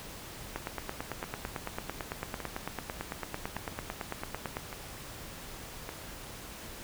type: two click trains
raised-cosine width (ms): 0.5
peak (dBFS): -23 / -19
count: 5 / 37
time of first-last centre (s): 1.24-5.891 / 0.56-4.569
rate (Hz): 0.86 / 8.98
effects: pink hiss -45 dBFS RMS until 6.83 s